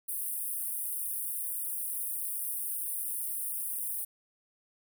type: high-pass noise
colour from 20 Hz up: pink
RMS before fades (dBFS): -35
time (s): 0.08-4.05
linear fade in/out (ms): 10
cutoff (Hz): 9000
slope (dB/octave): 96
effects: none